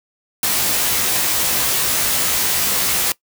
white noise with comb filter, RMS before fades -18 dBFS, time 0.43-3.12 s, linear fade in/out 2 ms, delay 16 ms, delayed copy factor +0.85, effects noise-tail reverb RT60 0.1 s tail -21 dB re dry

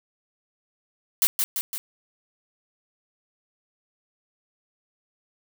blue noise with echo, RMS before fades -19 dBFS, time 1.22-1.27 s, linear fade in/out 0 ms, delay 170 ms, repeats 3, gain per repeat -4 dB, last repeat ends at 1.78 s, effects none

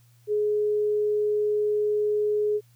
sine tone, 420 Hz, G#4, 19 cents sharp, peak -21 dBFS, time 0.27-2.61 s, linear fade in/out 50 ms, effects added 119 Hz sine -55 dBFS peak until 2.75 s + white hiss -65 dBFS RMS until 2.75 s

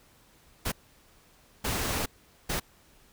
pink noise bursts at uneven times, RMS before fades -30 dBFS, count 3, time 0.65-0.72 / 1.64-2.06 / 2.49-2.6 s, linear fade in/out 10 ms, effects pink hiss -60 dBFS RMS until 3.12 s

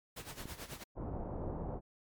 pink noise with tremolo, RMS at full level -44 dBFS, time 0.16-0.84 s, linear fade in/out 10 ms, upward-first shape sine, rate 9.2 Hz, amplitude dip 75%
click, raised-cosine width 3 ms, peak -31 dBFS, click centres 0.456 s
pink low-pass noise, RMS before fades -40 dBFS, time 0.95-1.81 s, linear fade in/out 50 ms, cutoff 850 Hz, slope 24 dB/octave
effects MP3 96 kbps

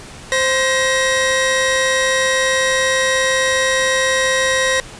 sawtooth tone pair together, 523 / 1893.6 Hz, C5 / A#6, -1 / +27 cents, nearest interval octave + minor seventh, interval 2228 cents, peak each -13 dBFS, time 0.32-4.8 s, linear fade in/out 0 ms, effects pink hiss -36 dBFS RMS until 4.99 s + resampled to 22050 Hz

